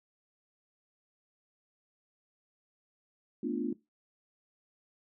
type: chord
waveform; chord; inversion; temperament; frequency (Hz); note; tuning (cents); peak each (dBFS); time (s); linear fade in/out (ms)
sine; B half-diminished seventh; third; equal with one note detuned; 220 / 246.9 / 293.7 / 348.2; A3 / B3 / D4 / F4; 0 / 0 / 0 / -5; -38 / -35 / -35 / -37; 3.43-3.73; 5
effects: noise-tail reverb RT60 0.2 s tail -19 dB re dry